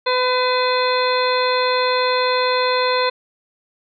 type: harmonic tone with a mistuned harmonic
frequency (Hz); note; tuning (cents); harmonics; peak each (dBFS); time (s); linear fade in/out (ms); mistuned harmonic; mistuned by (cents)
504; B4; +35; 1 / 2 / 3 / 4 / 5 / 7 / 8; -19 / -20 / -27 / -28 / -28 / -28 / -25; 0.06-3.1; 10; 8; +51
effects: none